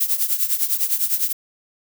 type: noise with tremolo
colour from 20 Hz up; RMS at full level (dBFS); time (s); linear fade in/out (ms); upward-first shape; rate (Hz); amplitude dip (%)
violet; -17; 0-1.33; 10; triangle; 9.9; 85
effects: none